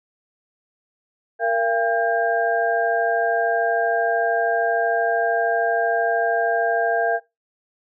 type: tone cluster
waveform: sine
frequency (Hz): 463.6 / 682 / 795 / 1602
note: A#4 / F5 / G5 / G6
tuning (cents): -10 / -41 / +24 / +37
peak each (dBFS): -23 / -21 / -27 / -25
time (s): 1.39-7.2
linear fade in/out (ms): 50
effects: noise-tail reverb RT60 0.2 s tail -17 dB re dry